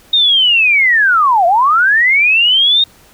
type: linear two-way sweep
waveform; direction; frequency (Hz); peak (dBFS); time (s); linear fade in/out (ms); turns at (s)
sine; down then up; 3729 to 662 to 3729; -7; 0.13-2.84; 5; 1.46
effects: pink hiss -45 dBFS RMS until 3.13 s